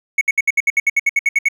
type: tone bursts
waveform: triangle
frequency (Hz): 2212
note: C#7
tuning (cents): -4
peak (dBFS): -9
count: 14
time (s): 0.18-1.486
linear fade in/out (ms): 5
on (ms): 32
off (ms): 66
effects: none